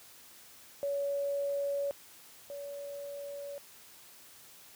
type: tone pair in turn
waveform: sine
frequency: 564 / 567.9 Hz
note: C#5 / C#5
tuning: +30 / +42 cents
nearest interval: unison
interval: 12 cents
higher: second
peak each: -30 / -39 dBFS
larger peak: first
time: 0.83-1.91 / 2.5-3.58 s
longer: neither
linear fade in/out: 0 ms
effects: white hiss -55 dBFS RMS until 4.75 s + high-pass 60 Hz 12 dB/octave